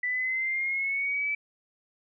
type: linear sweep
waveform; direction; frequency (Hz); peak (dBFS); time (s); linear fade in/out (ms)
sine; up; 1975.5 to 2314; -26; 0.03-1.35; 5
effects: none